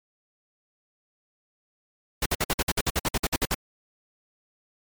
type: noise bursts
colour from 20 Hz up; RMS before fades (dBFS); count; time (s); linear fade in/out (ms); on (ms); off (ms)
pink; -24; 15; 2.22-3.546; 5; 38; 54
effects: MP3 96 kbps

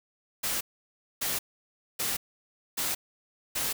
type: noise bursts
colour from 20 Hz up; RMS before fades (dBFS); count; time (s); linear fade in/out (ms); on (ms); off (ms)
white; -30; 5; 0.43-3.73; 10; 180; 600
effects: none

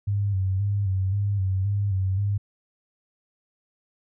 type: tone with vibrato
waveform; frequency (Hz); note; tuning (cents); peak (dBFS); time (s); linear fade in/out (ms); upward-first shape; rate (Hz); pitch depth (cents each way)
sine; 98; G2; 0; -21; 0.07-2.38; 10; square; 1.9; 55
effects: none

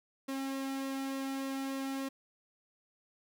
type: tone with flanger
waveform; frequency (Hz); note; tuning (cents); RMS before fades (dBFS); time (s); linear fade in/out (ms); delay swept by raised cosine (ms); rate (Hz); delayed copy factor
sawtooth; 270; C#4; -45; -37; 0.28-2.09; 10; 1.3 to 1.84; 3.4; -0.5
effects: none

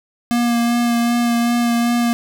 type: tone with vibrato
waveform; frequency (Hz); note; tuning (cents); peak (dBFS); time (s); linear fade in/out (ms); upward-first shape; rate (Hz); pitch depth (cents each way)
square; 236.9; A#3; +28; -15; 0.31-2.13; 0; sine; 2.6; 15
effects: none

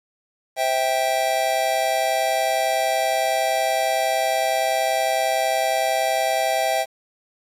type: chord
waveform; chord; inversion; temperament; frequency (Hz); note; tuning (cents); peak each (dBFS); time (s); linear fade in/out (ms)
square; C major; none; just; 523.3 / 654.1 / 784.9; C5 / E5 / G5; 0 / -14 / +2; -29 / -23 / -23; 0.56-6.86; 50
effects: resampled to 32000 Hz + 8-bit

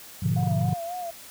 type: chord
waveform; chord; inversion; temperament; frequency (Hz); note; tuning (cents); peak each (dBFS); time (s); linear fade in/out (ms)
sine; G# diminished seventh; none; equal; 103.83 / 123.47 / 146.83 / 174.61; G#2 / B2 / D3 / F3; 0 / 0 / 0 / 0; -26; 0.22-0.74; 10
type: tone with vibrato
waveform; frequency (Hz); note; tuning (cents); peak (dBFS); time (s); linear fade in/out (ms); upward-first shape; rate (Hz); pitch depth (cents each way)
sine; 698.5; F5; 0; -30; 0.36-1.11; 10; sine; 3.7; 72
effects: tanh soft clip ceiling -15 dBFS + white hiss -45 dBFS RMS until 1.3 s

